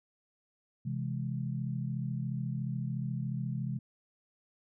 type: chord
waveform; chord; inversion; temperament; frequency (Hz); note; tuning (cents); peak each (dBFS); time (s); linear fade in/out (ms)
sine; C augmented; none; equal; 130.81 / 164.81 / 207.7; C3 / E3 / G#3; 0 / 0 / 0; -34 / -38 / -39; 0.85-3.79; 10
effects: none